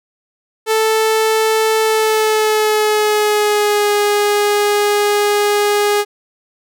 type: tone with pitch glide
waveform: sawtooth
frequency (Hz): 440 to 412.9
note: A4 to G#4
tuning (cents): 0 to -10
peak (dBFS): -8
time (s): 0.66-6.05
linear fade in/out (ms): 50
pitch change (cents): -110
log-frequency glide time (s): 1.81-3.92
effects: none